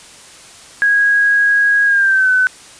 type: tone with pitch glide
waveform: sine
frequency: 1648 to 1511.2 Hz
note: G#6 to F#6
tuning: -14 to +36 cents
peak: -9 dBFS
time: 0.82-2.47 s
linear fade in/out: 0 ms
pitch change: -150 cents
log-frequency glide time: 1.85-2.3 s
effects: white hiss -39 dBFS RMS until 2.79 s + resampled to 22050 Hz